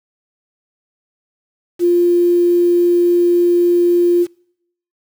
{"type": "tone with quantisation", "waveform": "sine", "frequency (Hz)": 349.2, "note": "F4", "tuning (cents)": 0, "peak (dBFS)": -9, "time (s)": [1.79, 4.27], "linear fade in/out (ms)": 50, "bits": 6, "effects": ["noise-tail reverb RT60 0.7 s tail -24 dB re dry"]}